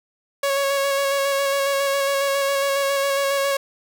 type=tone with vibrato; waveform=sawtooth; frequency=554.4 Hz; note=C#5; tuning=in tune; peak=-15 dBFS; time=0.43-3.57 s; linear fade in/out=5 ms; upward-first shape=square; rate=7.3 Hz; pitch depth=15 cents each way; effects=none